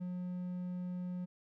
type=tone; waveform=triangle; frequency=180 Hz; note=F#3; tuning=47 cents flat; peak=-35 dBFS; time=0-1.26 s; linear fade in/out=20 ms; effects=none